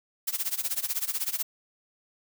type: noise with tremolo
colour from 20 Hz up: blue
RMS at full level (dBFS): -27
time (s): 0.27-1.43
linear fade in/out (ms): 10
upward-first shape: sine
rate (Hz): 16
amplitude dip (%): 90
effects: none